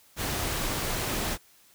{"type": "noise", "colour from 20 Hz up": "pink", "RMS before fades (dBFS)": -30, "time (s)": [0.16, 1.38], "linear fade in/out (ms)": 50, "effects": ["white hiss -59 dBFS RMS until 1.74 s"]}